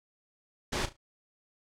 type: noise with echo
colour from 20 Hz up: pink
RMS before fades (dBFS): -31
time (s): 0.72-0.86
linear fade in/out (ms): 10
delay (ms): 36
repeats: 3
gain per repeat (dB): -12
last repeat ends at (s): 0.968
effects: low-pass 7000 Hz 12 dB/octave